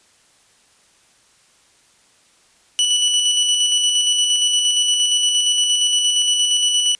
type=tone with tremolo; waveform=sawtooth; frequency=2960 Hz; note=F#7; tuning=in tune; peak=-10 dBFS; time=2.79-6.95 s; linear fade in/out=0 ms; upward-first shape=square; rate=8.6 Hz; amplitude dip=30%; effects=white hiss -55 dBFS RMS until 6.99 s + resampled to 22050 Hz